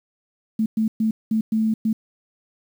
sine tone bursts at uneven times, 220 Hz, A3, in tune, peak -17 dBFS, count 6, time 0.59-0.66 / 0.77-0.88 / 1-1.11 / 1.31-1.41 / 1.52-1.74 / 1.85-1.93 s, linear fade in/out 5 ms, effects 8-bit

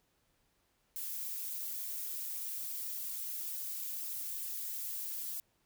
violet noise with flanger, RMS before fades -40 dBFS, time 0.96-5.4 s, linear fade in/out 0 ms, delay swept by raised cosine 2 to 6.5 ms, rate 2.9 Hz, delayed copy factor -1, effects pink hiss -75 dBFS RMS until 5.65 s

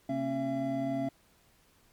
triangle tone cluster, 132.7 / 232.2 / 271.9 / 673 Hz, C3 / A#3 / C#4 / E5, +25 / -7 / -33 / +36 cents, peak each -38 / -38 / -30 / -32 dBFS, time 0.09-1.09 s, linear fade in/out 5 ms, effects pink hiss -65 dBFS RMS until 1.92 s + MP3 96 kbps

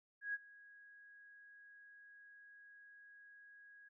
sine tone with ADSR envelope, 1653 Hz, G#6, 9 cents flat, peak -36 dBFS, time 0.21-3.89 s, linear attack 130 ms, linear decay 33 ms, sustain -22 dB, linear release 14 ms, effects none

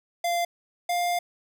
square tone pair in turn, 692 / 702.5 Hz, F5 / F5, -16 / +10 cents, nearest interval unison, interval 26 cents, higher second, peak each -24 dBFS, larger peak neither, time 0.24-0.45 / 0.89-1.19 s, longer second, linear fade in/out 5 ms, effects none

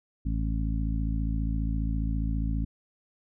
harmonic tone, 54.8 Hz, A1, 6 cents flat, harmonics 1 / 2 / 3 / 4 / 5, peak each -27 / -34 / -35 / -37 / -37 dBFS, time 0.25-2.65 s, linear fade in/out 10 ms, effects none

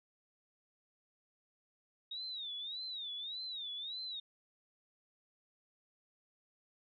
sine tone with vibrato, 3731 Hz, A#7, 1 cent sharp, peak -40 dBFS, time 2.11-4.2 s, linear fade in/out 5 ms, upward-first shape sine, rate 1.7 Hz, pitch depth 160 cents each way, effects none

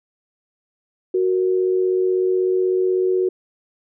sine tone pair together, 370 / 466.2 Hz, F#4 / A#4, 0 / 0 cents, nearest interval major third, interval 400 cents, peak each -16 / -25 dBFS, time 1.14-3.29 s, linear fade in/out 5 ms, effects none

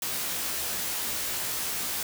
white noise with comb filter, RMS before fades -31 dBFS, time 0.02-2.03 s, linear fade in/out 2 ms, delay 17 ms, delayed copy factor +0.75, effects none

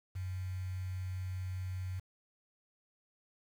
sine tone with quantisation, 92.5 Hz, F#2, in tune, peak -36 dBFS, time 0.15-2 s, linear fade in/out 10 ms, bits 9, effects none

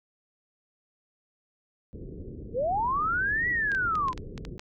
pink low-pass noise, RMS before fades -40 dBFS, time 1.93-4.58 s, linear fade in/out 0 ms, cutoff 470 Hz, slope 48 dB/octave
sine linear two-way sweep, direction up then down, 440 to 1970 to 978 Hz, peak -24 dBFS, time 2.53-4.14 s, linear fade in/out 50 ms, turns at 3.49 s
clicks, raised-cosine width 0.2 ms, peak -23 dBFS, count 9, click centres 3.718 / 3.749 / 3.954 / 4.084 / 4.13 / 4.177 / 4.378 / 4.451 / 4.595 s
effects none

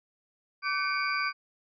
sine tone cluster, 1158 / 1525 / 2251 / 2394 / 4750 Hz, D6 / G6 / C#7 / D7 / D8, -25 / -48 / +26 / +33 / +19 cents, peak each -31 / -32 / -34 / -36 / -37 dBFS, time 0.62-1.33 s, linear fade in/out 50 ms, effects none

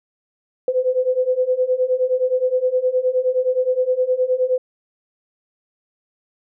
sine beating tone pair, 503 / 512.6 Hz, B4 / C5, +32 / -36 cents, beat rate 9.6 Hz, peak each -20 / -18 dBFS, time 0.68-4.58 s, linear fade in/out 2 ms, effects none

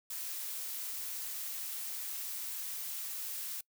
blue noise with high-pass filter sweep, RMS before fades -40 dBFS, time 0.1-3.61 s, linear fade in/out 5 ms, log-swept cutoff 230 to 770 Hz, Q 0.78, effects noise-tail reverb RT60 0.1 s tail -24 dB re dry

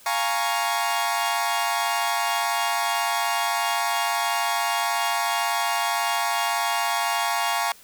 sawtooth chord, Bb minor seventh, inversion second, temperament equal, 698.5 / 830.6 / 932.3 / 1108.7 Hz, F5 / Ab5 / Bb5 / Db6, 0 / 0 / 0 / 0 cents, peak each -24 dBFS, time 0.06-7.72 s, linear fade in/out 2 ms, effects white hiss -50 dBFS RMS until 7.83 s

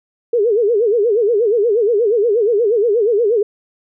sine tone with vibrato, 440 Hz, A4, in tune, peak -11 dBFS, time 0.33-3.43 s, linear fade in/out 5 ms, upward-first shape sine, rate 8.4 Hz, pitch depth 180 cents each way, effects none

